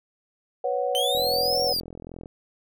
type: chord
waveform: sine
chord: B suspended second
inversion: none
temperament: just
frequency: 493.9 / 555.6 / 740.8 Hz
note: B4 / C#5 / F#5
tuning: 0 / +4 / +2 cents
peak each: -27 / -27 / -28 dBFS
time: 0.64-1.73 s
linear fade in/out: 5 ms
type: linear two-way sweep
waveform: 45% pulse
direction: up then down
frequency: 3028 to 5570 to 4599 Hz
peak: -24 dBFS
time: 0.95-1.8 s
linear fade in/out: 0 ms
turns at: 1.63 s
type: click train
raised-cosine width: 2 ms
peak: -26 dBFS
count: 48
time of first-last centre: 1.15-2.258 s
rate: 42.4 Hz
effects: none